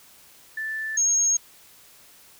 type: tone pair in turn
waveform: sine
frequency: 1760 / 6523 Hz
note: A6 / G#8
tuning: 0 / -32 cents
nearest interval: octave + major seventh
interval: 2268 cents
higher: second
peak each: -27 / -18 dBFS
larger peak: second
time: 0.57-0.97 / 0.97-1.37 s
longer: neither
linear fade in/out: 5 ms
effects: white hiss -52 dBFS RMS until 2.39 s